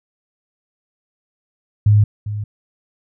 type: tone with echo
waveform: sine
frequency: 104.7 Hz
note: G#2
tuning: 15 cents sharp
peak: -8 dBFS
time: 1.86-2.04 s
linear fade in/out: 5 ms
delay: 400 ms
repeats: 1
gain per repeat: -13 dB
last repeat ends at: 2.44 s
effects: none